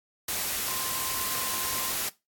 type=tone in noise; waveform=sine; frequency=1046.5 Hz; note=C6; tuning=in tune; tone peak=-39 dBFS; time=0.68-1.91 s; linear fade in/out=5 ms; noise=white; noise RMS=-30 dBFS; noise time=0.28-2.09 s; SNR=-12 dB; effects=noise-tail reverb RT60 0.2 s tail -17 dB re dry + AAC 64 kbps